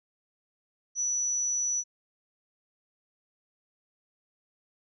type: tone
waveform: sine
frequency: 5920 Hz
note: F#8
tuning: in tune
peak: -26 dBFS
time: 0.95-1.84 s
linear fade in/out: 50 ms
effects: none

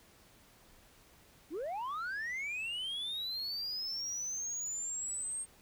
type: linear sweep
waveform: sine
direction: up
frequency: 269.6 to 8570 Hz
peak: -33 dBFS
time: 1.5-5.46 s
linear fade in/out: 50 ms
effects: tanh soft clip ceiling -35 dBFS + pink hiss -62 dBFS RMS until 5.61 s

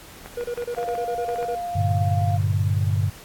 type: clicks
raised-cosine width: 0.5 ms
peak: -22 dBFS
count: 12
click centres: 0.26 / 0.41 / 0.576 / 0.623 / 0.748 / 0.785 / 0.83 / 0.888 / 0.953 / 1.29 / 1.359 / 1.428 s
type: tone bursts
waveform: triangle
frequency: 480.4 Hz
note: B4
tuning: 48 cents flat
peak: -23 dBFS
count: 12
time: 0.37-1.552 s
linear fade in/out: 5 ms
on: 71 ms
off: 30 ms
type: tone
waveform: sine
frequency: 701 Hz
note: F5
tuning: 6 cents sharp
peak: -26 dBFS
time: 0.76-2.38 s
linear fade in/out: 20 ms
type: chord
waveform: sine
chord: G minor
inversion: none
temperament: equal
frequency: 98 / 116.54 / 146.83 Hz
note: G2 / Bb2 / D3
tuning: 0 / 0 / 0 cents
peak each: -20 / -26 / -26 dBFS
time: 1.75-3.1 s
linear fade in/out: 10 ms
effects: pink hiss -44 dBFS RMS until 3.24 s + AAC 64 kbps

